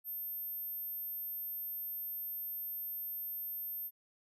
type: tone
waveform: sine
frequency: 13300 Hz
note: G#9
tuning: 1 cent sharp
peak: -38 dBFS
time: 0.04-3.91 s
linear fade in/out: 50 ms
effects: none